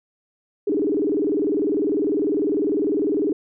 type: tone with vibrato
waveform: sine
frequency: 348.9 Hz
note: F4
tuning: 2 cents flat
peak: -18 dBFS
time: 0.67-3.33 s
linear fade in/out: 5 ms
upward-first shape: square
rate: 20 Hz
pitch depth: 270 cents each way
effects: none